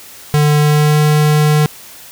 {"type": "tone with pitch glide", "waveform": "square", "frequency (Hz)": [149, 150.82], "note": ["D3", "D3"], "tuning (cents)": [25, 46], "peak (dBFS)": -9, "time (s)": [0.34, 1.66], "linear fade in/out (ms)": 0, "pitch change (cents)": 21, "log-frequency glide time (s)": [0.58, 1], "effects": ["white hiss -36 dBFS RMS until 2.11 s"]}